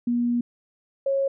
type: tone pair in turn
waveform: sine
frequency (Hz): 240 / 546.9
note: B3 / C#5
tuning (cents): -49 / -23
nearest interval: octave + major second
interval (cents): 1426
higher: second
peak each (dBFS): -20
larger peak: neither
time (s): 0.07-0.41 / 1.06-1.28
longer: first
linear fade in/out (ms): 5
effects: none